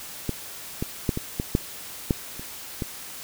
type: clicks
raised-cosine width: 3 ms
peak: -12 / -13 / -8 / -14 / -12 / -6 / -7 / -24 / -14 dBFS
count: 9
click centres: 0.293 / 0.825 / 1.092 / 1.174 / 1.399 / 1.551 / 2.108 / 2.395 / 2.822 s
effects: white hiss -39 dBFS RMS until 3.23 s